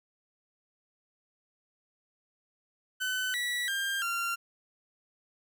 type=tone with pitch steps; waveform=30% pulse; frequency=1512 / 1946 / 1597 / 1381 Hz; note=F#6 / B6 / G6 / F6; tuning=+37 / -26 / +32 / -20 cents; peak=-27 dBFS; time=3-4.36 s; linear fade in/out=20 ms; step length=340 ms; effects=none